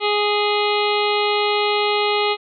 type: harmonic tone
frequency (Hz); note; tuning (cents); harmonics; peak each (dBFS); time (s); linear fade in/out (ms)
415.3; G#4; 0; 1 / 2 / 3 / 5 / 6 / 7 / 8 / 9 / 10; -20 / -23 / -25 / -27 / -28 / -28 / -29 / -30 / -30; 0-2.37; 50
effects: none